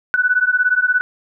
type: beating tone pair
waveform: sine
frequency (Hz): 1480 / 1497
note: F#6 / F#6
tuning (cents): 0 / +20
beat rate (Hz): 17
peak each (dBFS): -16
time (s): 0.14-1.01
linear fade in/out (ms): 0
effects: none